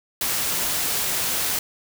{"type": "noise", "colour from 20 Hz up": "white", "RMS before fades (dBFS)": -24, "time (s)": [0.21, 1.59], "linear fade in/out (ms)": 2, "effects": []}